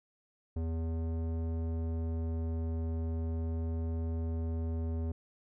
square tone with low-pass filter, 81.8 Hz, E2, 13 cents flat, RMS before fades -34 dBFS, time 0.56-5.12 s, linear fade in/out 5 ms, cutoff 480 Hz, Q 0.82, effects none

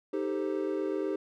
triangle chord, A half-diminished seventh, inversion second, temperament equal, 311.1 / 392 / 440 / 523.3 Hz, Eb4 / G4 / A4 / C5, 0 / 0 / 0 / 0 cents, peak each -32 / -30 / -36 / -36 dBFS, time 0.13-1.16 s, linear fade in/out 5 ms, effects none

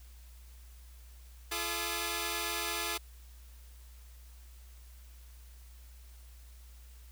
5% pulse tone cluster, 340.7 / 428.2 / 1209 Hz, F4 / A4 / D6, -43 / -47 / +50 cents, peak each -26 dBFS, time 1.51-2.98 s, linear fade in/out 10 ms, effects added 60 Hz sine -50 dBFS peak until 7.11 s + white hiss -62 dBFS RMS until 7.11 s

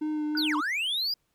triangle tone with vibrato, 304 Hz, D#4, 40 cents flat, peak -25 dBFS, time 0.01-0.61 s, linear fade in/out 10 ms, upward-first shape sine, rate 3 Hz, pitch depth 17 cents each way
sine tone with exponential decay, 1480 Hz, F#6, in tune, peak -29 dBFS, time 0.35-0.58 s, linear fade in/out 2 ms, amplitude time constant 50 ms
triangle linear two-way sweep, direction down then up, 4966 to 919 to 4966 Hz, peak -25 dBFS, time 0.37-1.14 s, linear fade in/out 5 ms, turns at 0.56 s
effects pink hiss -74 dBFS RMS until 1.34 s

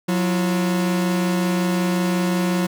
45% pulse tone pair together, 181.7 / 337.9 Hz, F#3 / E4, -31 / +43 cents, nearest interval major seventh, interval 1074 cents, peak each -19 / -25 dBFS, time 0.08-2.67 s, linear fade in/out 10 ms, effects none

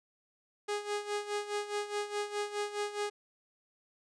sawtooth tone with tremolo, 413.4 Hz, G#4, 8 cents flat, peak -27 dBFS, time 0.68-3.1 s, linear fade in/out 10 ms, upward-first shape sine, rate 4.8 Hz, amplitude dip 75%, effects resampled to 22050 Hz

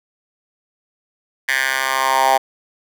10% pulse tone with high-pass filter sweep, 133 Hz, C3, 29 cents sharp, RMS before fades -17 dBFS, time 1.48-2.38 s, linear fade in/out 10 ms, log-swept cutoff 1800 to 780 Hz, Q 4.2, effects none

